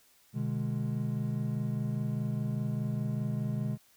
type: chord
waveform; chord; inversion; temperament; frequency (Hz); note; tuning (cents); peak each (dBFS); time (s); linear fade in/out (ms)
triangle; G# diminished; first; just; 124.59 / 149.51 / 207.7; B2 / D3 / G#3; +16 / +31 / 0; -31 / -33 / -33; 0.33-3.78; 50
effects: white hiss -64 dBFS RMS until 3.96 s